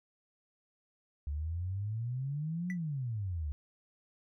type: exponential two-way sweep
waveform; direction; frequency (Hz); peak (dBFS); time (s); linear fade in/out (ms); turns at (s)
sine; up then down; 70.2 to 185 to 70.2; -33; 1.27-3.52; 0; 2.72
type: tone with exponential decay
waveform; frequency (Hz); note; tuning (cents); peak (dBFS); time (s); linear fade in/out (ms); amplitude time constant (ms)
triangle; 1975.5; B6; 0; -34; 2.7-2.78; 1; 17
effects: none